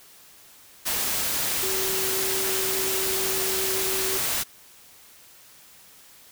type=tone in noise; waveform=sine; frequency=381.4 Hz; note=G4; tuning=47 cents flat; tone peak=-30 dBFS; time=1.62-4.19 s; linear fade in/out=20 ms; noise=white; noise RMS=-26 dBFS; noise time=0.85-4.44 s; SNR=-7 dB; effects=white hiss -51 dBFS RMS until 6.31 s